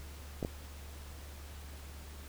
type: clicks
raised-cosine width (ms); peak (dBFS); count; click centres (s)
2; -21; 2; 0.428 / 0.449
effects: added 72 Hz sine -46 dBFS peak until 2.28 s + pink hiss -53 dBFS RMS until 2.28 s